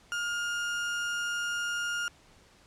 35% pulse tone, 1416 Hz, F6, 23 cents sharp, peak -28 dBFS, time 0.12-2.08 s, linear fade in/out 0 ms, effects pink hiss -59 dBFS RMS until 2.66 s + low-pass 8000 Hz 12 dB/octave

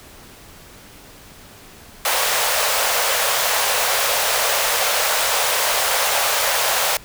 pink high-pass noise, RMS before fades -19 dBFS, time 2.05-6.97 s, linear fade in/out 2 ms, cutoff 490 Hz, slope 48 dB/octave, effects pink hiss -43 dBFS RMS until 7.04 s

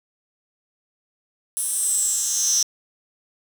10% pulse tone with high-pass filter sweep, 231.1 Hz, A#3, 15 cents flat, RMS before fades -22 dBFS, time 1.57-2.63 s, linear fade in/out 0 ms, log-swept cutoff 9700 to 5800 Hz, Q 8.9, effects 7-bit

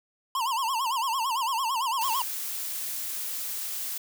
square tone with vibrato, 987.8 Hz, B5, in tune, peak -26 dBFS, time 0.35-2.22 s, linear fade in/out 2 ms, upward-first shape sine, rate 8.9 Hz, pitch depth 190 cents each way
blue noise, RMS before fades -33 dBFS, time 2.01-3.98 s, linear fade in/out 5 ms
effects none

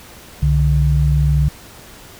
sine tone pair together, 65.2 / 146.37 Hz, C2 / D3, -5 / -5 cents, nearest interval octave + major second, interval 1400 cents, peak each -14 dBFS, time 0.42-1.49 s, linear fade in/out 10 ms, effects pink hiss -40 dBFS RMS until 2.19 s

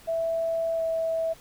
sine tone with pitch glide, 659 to 652.9 Hz, E5 to E5, -1 to -17 cents, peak -24 dBFS, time 0.07-1.34 s, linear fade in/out 20 ms, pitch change -16 cents, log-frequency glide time 0.75-0.82 s, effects pink hiss -52 dBFS RMS until 1.4 s

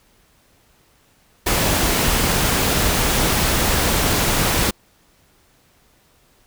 pink noise, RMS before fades -18 dBFS, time 1.46-4.71 s, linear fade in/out 10 ms, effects pink hiss -57 dBFS RMS until 6.46 s

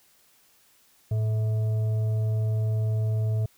sine tone with frequency modulation, 110 Hz, A2, in tune, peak -22 dBFS, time 1.11-3.46 s, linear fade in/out 5 ms, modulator 542 Hz, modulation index 0.23, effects white hiss -61 dBFS RMS until 3.57 s

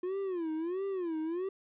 triangle tone with vibrato, 351.6 Hz, F4, 12 cents sharp, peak -30 dBFS, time 0.03-1.49 s, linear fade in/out 5 ms, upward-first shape sine, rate 1.5 Hz, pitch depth 200 cents each way, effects resampled to 8000 Hz + 12-bit

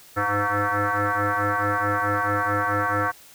sine tone with frequency modulation, 104.8 Hz, G#2, 16 cents sharp, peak -20 dBFS, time 0.16-3.12 s, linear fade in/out 20 ms, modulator 205 Hz, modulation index 7.8, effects white hiss -49 dBFS RMS until 3.34 s

